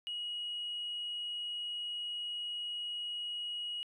sine tone, 2900 Hz, F#7, 35 cents flat, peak -35 dBFS, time 0.07-3.83 s, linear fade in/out 0 ms, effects tanh soft clip ceiling -33 dBFS

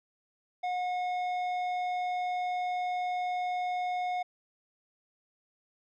sine tone with tanh clipping, 724 Hz, F#5, 38 cents flat, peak -31 dBFS, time 0.63-4.23 s, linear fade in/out 10 ms, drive 10 dB, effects none

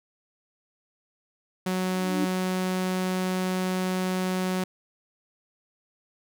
sawtooth tone, 185 Hz, F#3, in tune, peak -21 dBFS, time 1.66-4.64 s, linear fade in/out 5 ms
sine tone with exponential growth, 295.4 Hz, D4, 10 cents sharp, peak -22 dBFS, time 1.79-2.25 s, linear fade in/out 5 ms, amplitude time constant 100 ms
effects none

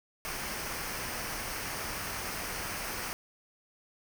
pink noise with comb filter, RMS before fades -37 dBFS, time 0.25-3.13 s, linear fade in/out 0 ms, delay 0.27 ms, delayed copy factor -0.5, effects none

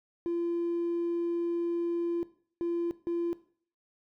triangle tone bursts at uneven times, 341.9 Hz, F4, 37 cents flat, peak -25 dBFS, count 3, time 0.26-2.23 / 2.61-2.91 / 3.07-3.33 s, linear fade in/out 0 ms, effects noise-tail reverb RT60 0.5 s tail -19 dB re dry + tanh soft clip ceiling -24 dBFS

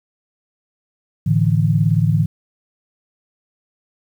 sine chord, A suspended fourth, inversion none, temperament equal with one note detuned, 108.67 / 146.83 / 164.81 Hz, A2 / D3 / E3, -21 / 0 / 0 cents, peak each -17 dBFS, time 1.26-2.26 s, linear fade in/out 10 ms, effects 8-bit

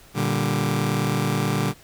sawtooth chord, G minor, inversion first, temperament just, 117.6 / 147 / 196 Hz, Bb2 / D3 / G3, +16 / +2 / 0 cents, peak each -22 / -20 / -22 dBFS, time 0.14-1.74 s, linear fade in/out 50 ms, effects pink hiss -50 dBFS RMS until 1.83 s

